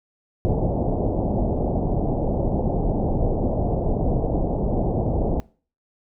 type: low-pass noise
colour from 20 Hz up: pink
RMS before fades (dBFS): -22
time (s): 0.45-5.4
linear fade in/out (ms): 0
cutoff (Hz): 770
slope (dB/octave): 48
effects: noise-tail reverb RT60 0.4 s tail -22 dB re dry